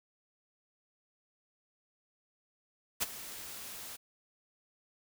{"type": "noise with ADSR envelope", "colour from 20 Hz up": "white", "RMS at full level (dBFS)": -29, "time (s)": [3, 3.97], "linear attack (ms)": 24, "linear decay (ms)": 25, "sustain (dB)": -16, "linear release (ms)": 19, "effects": []}